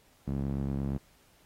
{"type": "tone with band-pass filter", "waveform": "sawtooth", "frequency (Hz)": 68.6, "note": "C#2", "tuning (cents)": -17, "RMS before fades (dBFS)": -32, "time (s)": [0.27, 0.98], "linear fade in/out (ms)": 10, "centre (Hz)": 190, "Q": 1.5, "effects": ["pink hiss -64 dBFS RMS until 1.45 s", "AAC 48 kbps"]}